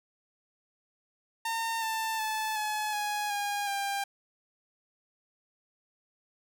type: tone with pitch steps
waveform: sawtooth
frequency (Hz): 910 / 890.2 / 870.9 / 852 / 833.5 / 815.4 / 797.7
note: A#5 / A5 / A5 / G#5 / G#5 / G#5 / G5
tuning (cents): -42 / +20 / -18 / +44 / +6 / -32 / +30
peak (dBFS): -26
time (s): 1.45-4.04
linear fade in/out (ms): 5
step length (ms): 370
effects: none